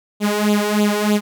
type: tone with flanger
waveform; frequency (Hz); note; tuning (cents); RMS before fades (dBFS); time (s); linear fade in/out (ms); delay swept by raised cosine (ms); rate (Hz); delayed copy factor
sawtooth; 208.5; G#3; +7; -17; 0.2-1.21; 50; 0.27 to 2.17; 3.2; +0.8
effects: none